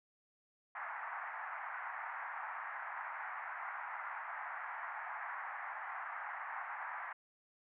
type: band-pass noise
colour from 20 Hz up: pink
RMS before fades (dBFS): -44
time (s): 0.75-7.13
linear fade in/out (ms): 5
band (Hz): 770 to 2000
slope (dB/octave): 48
effects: none